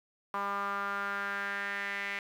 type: tone with band-pass filter sweep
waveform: sawtooth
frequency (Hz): 200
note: G3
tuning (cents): +35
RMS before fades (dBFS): -35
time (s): 0.34-2.19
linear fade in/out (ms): 2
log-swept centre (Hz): 1100 to 2100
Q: 4.4
effects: 10-bit